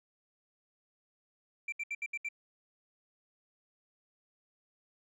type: tone bursts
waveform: sine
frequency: 2349 Hz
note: D7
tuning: in tune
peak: -31 dBFS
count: 6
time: 1.68-2.288 s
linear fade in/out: 5 ms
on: 43 ms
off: 70 ms
effects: tanh soft clip ceiling -33 dBFS